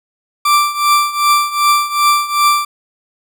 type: tone with tremolo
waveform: 40% pulse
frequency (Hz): 1174.7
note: D6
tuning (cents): 0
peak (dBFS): -6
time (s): 0.45-2.65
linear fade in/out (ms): 5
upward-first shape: triangle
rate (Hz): 2.6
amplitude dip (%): 85
effects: none